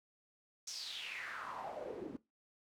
pink noise with band-pass filter sweep, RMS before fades -45 dBFS, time 0.67-2.17 s, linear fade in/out 5 ms, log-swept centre 6100 to 270 Hz, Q 5.1, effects noise-tail reverb RT60 0.2 s tail -18 dB re dry

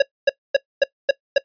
square tone bursts, 554.4 Hz, C#5, in tune, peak -11 dBFS, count 6, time 0-1.382 s, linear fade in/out 5 ms, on 22 ms, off 250 ms, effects noise-tail reverb RT60 0.1 s tail -21 dB re dry + resampled to 11025 Hz

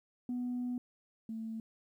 sine tone pair in turn, 246.7 / 223.3 Hz, B3 / A3, -2 / +26 cents, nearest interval major second, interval 172 cents, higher first, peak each -32 / -37 dBFS, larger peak first, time 0.29-0.78 / 1.29-1.6 s, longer first, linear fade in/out 2 ms, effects tanh soft clip ceiling -31 dBFS + 12-bit

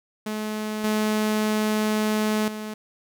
sawtooth tone with level steps, 214.4 Hz, A3, 45 cents flat, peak -23 / -17 / -27 dBFS, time 0.26-2.74 s, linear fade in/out 5 ms, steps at 0.84 / 2.48 s, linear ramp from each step 2 ms, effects none

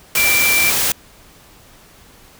sine tone in noise, 2349 Hz, D7, in tune, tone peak -14 dBFS, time 0.17-0.7 s, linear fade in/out 2 ms, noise white, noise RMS -17 dBFS, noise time 0.15-0.92 s, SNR 0 dB, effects pink hiss -46 dBFS RMS until 2.39 s

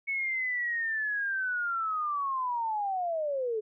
sine linear sweep, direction down, 2217 to 418.4 Hz, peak -28 dBFS, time 0.07-3.61 s, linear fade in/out 20 ms, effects none

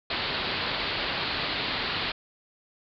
white low-pass noise, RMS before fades -30 dBFS, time 0.1-2.12 s, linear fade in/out 5 ms, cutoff 4600 Hz, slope 96 dB/octave, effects none

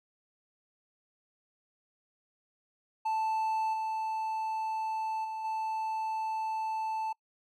triangle tone with level steps, 880 Hz, A5, in tune, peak -26 / -29 / -33 / -29 dBFS, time 3.05-7.13 s, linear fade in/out 10 ms, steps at 3.73 / 5.24 / 5.44 s, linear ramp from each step 10 ms, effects noise-tail reverb RT60 0.1 s tail -25 dB re dry

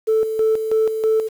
sine tone with tremolo, 440 Hz, A4, in tune, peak -12 dBFS, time 0.07-1.29 s, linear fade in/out 20 ms, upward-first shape square, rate 3.1 Hz, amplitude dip 60%, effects tanh soft clip ceiling -10 dBFS + 7-bit

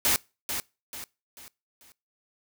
white noise with echo, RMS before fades -23 dBFS, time 0.05-0.16 s, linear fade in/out 0 ms, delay 440 ms, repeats 4, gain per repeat -8 dB, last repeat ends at 1.92 s, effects noise-tail reverb RT60 0.3 s tail -24 dB re dry

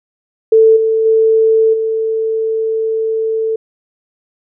sine tone with level steps, 444 Hz, A4, 16 cents sharp, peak -4 / -10 / -7 / -13 dBFS, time 0.52-3.56 s, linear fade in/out 5 ms, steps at 0.76 / 1.05 / 1.73 s, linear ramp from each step 10 ms, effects none

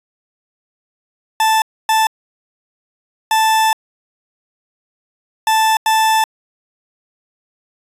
40% pulse tone bursts at uneven times, 880 Hz, A5, in tune, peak -10 dBFS, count 5, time 1.4-1.62 / 1.89-2.07 / 3.31-3.73 / 5.47-5.77 / 5.86-6.24 s, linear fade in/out 2 ms, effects resampled to 32000 Hz

